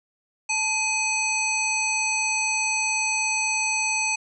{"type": "harmonic tone with a mistuned harmonic", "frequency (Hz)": 876, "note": "A5", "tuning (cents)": -8, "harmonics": [1, 3, 5, 7, 9], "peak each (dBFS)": [-30, -24, -35, -29, -30], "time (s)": [0.49, 4.16], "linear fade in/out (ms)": 10, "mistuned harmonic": 3, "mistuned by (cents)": -76, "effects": []}